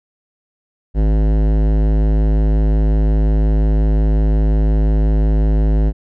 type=tone with hard clipping; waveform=sine; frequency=52.8 Hz; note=G#1; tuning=29 cents sharp; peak=-13 dBFS; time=0.94-5.93 s; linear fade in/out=50 ms; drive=17 dB; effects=none